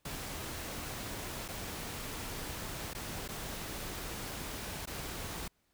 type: noise with dropouts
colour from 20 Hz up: pink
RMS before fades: -41 dBFS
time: 0.05-5.48 s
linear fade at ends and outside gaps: 5 ms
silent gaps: 1.481-1.485 / 2.935-2.948 / 3.279-3.287 / 4.857-4.872 s
effects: pink hiss -75 dBFS RMS until 5.73 s